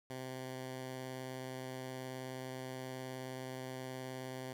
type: tone with vibrato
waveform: 10% pulse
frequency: 129.6 Hz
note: C3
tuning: 16 cents flat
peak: -34 dBFS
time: 0.1-4.53 s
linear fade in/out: 2 ms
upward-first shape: square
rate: 19 Hz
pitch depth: 9 cents each way
effects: none